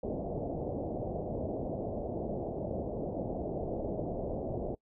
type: low-pass noise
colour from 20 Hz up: white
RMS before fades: -36 dBFS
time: 0.03-4.75 s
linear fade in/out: 5 ms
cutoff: 680 Hz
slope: 48 dB/octave
effects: noise-tail reverb RT60 0.1 s tail -24 dB re dry